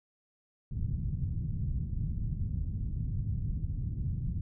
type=low-pass noise; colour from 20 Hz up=white; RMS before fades=-33 dBFS; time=0.71-4.41 s; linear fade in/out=5 ms; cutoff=140 Hz; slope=24 dB/octave; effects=none